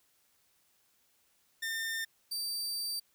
sawtooth tone pair in turn, 1807 / 4654 Hz, A6 / D8, +46 / -17 cents, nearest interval octave + major third, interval 1637 cents, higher second, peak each -30 / -31 dBFS, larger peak first, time 1.62-2.05 / 2.31-3 s, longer second, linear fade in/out 10 ms, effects white hiss -71 dBFS RMS until 3.14 s

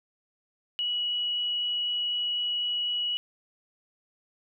sine tone, 2926 Hz, F#7, 20 cents flat, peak -26 dBFS, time 0.79-3.17 s, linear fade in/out 0 ms, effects none

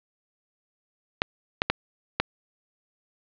clicks, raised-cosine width 0.3 ms, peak -5 dBFS, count 4, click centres 1.219 / 1.619 / 1.7 / 2.2 s, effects resampled to 11025 Hz + 7-bit

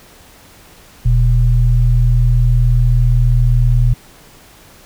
sine tone pair together, 40.05 / 120 Hz, E1 / B2, -49 / -49 cents, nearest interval octave + perfect fifth, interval 1900 cents, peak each -11 dBFS, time 1.05-3.94 s, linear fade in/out 10 ms, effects pink hiss -43 dBFS RMS until 4.85 s

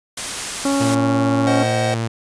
white noise, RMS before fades -25 dBFS, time 0.17-0.95 s, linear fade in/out 5 ms
harmonic tone, 277.2 Hz, C#4, in tune, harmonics 1 / 2 / 3 / 4 / 5, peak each -17 / -23 / -27 / -29 / -31 dBFS, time 0.65-1.63 s, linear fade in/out 2 ms
sawtooth tone, 114.3 Hz, A#2, 34 cents flat, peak -16 dBFS, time 0.8-2.08 s, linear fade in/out 10 ms
square chord, C diminished, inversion none, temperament just, 523.3 / 627.9 / 753.5 Hz, C5 / Eb5 / Gb5, 0 / +16 / +31 cents, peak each -24 dBFS, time 1.47-1.94 s, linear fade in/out 0 ms
effects resampled to 22050 Hz

